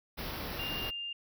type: band-stop noise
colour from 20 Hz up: pink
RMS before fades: -39 dBFS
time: 0.17-0.91 s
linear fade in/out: 20 ms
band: 5600 to 11000 Hz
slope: 96 dB/octave
type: tone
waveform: sine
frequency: 2803 Hz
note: F7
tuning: 6 cents sharp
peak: -36 dBFS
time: 0.59-1.13 s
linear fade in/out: 5 ms
effects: none